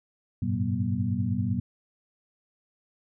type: tone cluster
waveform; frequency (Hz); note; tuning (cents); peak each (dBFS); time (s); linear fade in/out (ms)
sine; 96.1 / 106.2 / 121.6 / 189.2 / 238.8; G2 / G#2 / B2 / F#3 / A#3; -34 / +39 / -26 / +39 / +42; -31; 0.42-1.6; 5
effects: none